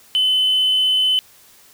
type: tone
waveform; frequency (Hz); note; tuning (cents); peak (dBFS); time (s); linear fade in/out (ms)
triangle; 3032; F#7; +42; -11; 0.15-1.19; 0
effects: tanh soft clip ceiling -10 dBFS + white hiss -49 dBFS RMS until 1.73 s